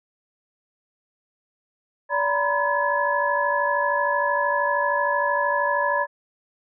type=tone cluster; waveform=sine; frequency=576 / 955 / 1008 / 1705 Hz; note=D5 / A#5 / B5 / G#6; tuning=-34 / +42 / +35 / +45 cents; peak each=-25 dBFS; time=2.09-6.07 s; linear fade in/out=50 ms; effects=none